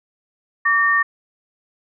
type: tone pair together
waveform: sine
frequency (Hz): 1152 / 1828.7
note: D6 / A#6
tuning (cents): -34 / -34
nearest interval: minor sixth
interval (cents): 800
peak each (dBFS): -18 / -15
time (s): 0.65-1.03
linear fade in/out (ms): 10
effects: none